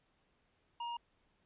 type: tone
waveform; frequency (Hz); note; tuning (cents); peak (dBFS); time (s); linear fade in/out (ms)
square; 945; A#5; +23; -39; 0.8-0.97; 5
effects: pink hiss -75 dBFS RMS until 1.45 s + resampled to 8000 Hz